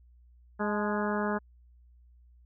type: harmonic tone with a mistuned harmonic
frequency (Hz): 207.7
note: G#3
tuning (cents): 0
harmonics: 1 / 2 / 3 / 4 / 5 / 6 / 7 / 8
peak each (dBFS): -31 / -34 / -36 / -37 / -38 / -39 / -39 / -40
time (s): 0.59-1.39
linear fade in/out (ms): 20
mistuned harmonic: 4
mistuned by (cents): +48
effects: added 60 Hz sine -55 dBFS peak until 2.45 s